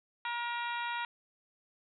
harmonic tone with a mistuned harmonic, 474.9 Hz, A#4, 32 cents sharp, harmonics 2 / 3 / 4 / 5 / 6 / 7 / 8, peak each -36 / -40 / -42 / -44 / -46 / -47 / -48 dBFS, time 0.25-1.05 s, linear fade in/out 2 ms, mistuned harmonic 6, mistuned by -51 cents, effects none

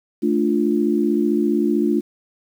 sine chord, D minor, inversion second, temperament equal, 220 / 293.7 / 349.2 Hz, A3 / D4 / F4, 0 / 0 / 0 cents, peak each -20 dBFS, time 0.22-2.01 s, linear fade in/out 20 ms, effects 8-bit

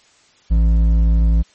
sine tone with hard clipping, 55.6 Hz, A1, 19 cents sharp, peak -12 dBFS, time 0.5-1.43 s, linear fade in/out 20 ms, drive 7 dB, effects white hiss -53 dBFS RMS until 1.54 s + MP3 32 kbps

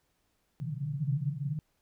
pink band-pass noise, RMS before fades -33 dBFS, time 0.6-1.59 s, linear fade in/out 0 ms, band 130 to 160 Hz, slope 96 dB/octave, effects pink hiss -75 dBFS RMS until 1.81 s

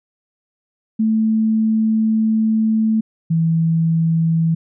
sine tone pair in turn, 220 / 163.61 Hz, A3 / E3, 0 / -13 cents, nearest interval perfect fourth, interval 513 cents, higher first, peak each -13 dBFS, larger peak neither, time 0.99-3.01 / 3.3-4.55 s, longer first, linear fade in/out 10 ms, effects none

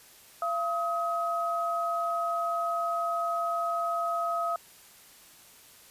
sine tone pair together, 682 / 1269 Hz, F5 / D#6, -41 / +34 cents, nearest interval major seventh, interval 1075 cents, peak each -30 / -29 dBFS, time 0.42-4.56 s, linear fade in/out 2 ms, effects white hiss -54 dBFS RMS until 5.9 s + resampled to 32000 Hz

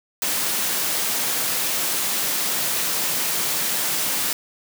white high-pass noise, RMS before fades -23 dBFS, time 0.22-4.33 s, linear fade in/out 2 ms, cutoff 130 Hz, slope 24 dB/octave, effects none

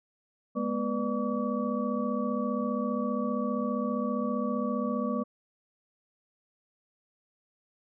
sine tone cluster, 209 / 244.1 / 492.9 / 592 / 1141 Hz, G#3 / B3 / B4 / D5 / C#6, +11 / -20 / -3 / +14 / +50 cents, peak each -32 / -31 / -36 / -36 / -36 dBFS, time 0.55-5.24 s, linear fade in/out 20 ms, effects none

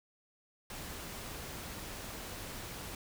pink noise, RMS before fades -44 dBFS, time 0.7-2.95 s, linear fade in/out 2 ms, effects none

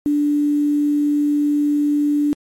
sine tone with quantisation, 292.9 Hz, D4, 5 cents flat, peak -14 dBFS, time 0.06-2.33 s, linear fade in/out 0 ms, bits 7, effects MP3 64 kbps

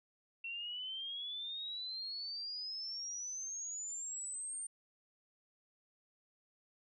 sine exponential sweep, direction up, 2704 to 8870 Hz, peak -40 dBFS, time 0.44-4.67 s, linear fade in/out 5 ms, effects none

